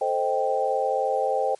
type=chord; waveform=sine; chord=A half-diminished seventh; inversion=none; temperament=equal; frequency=440 / 523.3 / 622.3 / 784 Hz; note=A4 / C5 / Eb5 / G5; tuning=0 / 0 / 0 / 0 cents; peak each=-29 / -25 / -29 / -25 dBFS; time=0.01-1.55 s; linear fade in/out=5 ms; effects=white hiss -55 dBFS RMS until 1.59 s + MP3 48 kbps